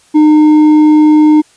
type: tone with hard clipping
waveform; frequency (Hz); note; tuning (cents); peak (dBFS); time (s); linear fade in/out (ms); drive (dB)
sine; 304.9; D#4; -35; -4; 0.14-1.42; 20; 4
effects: white hiss -47 dBFS RMS until 1.56 s + resampled to 22050 Hz